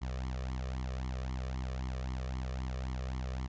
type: tone with flanger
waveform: sawtooth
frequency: 64.2 Hz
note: C2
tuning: 32 cents flat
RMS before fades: -37 dBFS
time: 0.01-3.48 s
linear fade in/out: 20 ms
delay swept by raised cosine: 0.93 to 1.73 ms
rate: 3.8 Hz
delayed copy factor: +0.85
effects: resampled to 16000 Hz